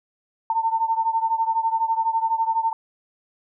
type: beating tone pair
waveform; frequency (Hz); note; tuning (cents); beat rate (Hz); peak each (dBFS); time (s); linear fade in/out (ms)
sine; 898 / 910; A5 / A#5; +35 / -42; 12; -21 / -24; 0.5-2.73; 2
effects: none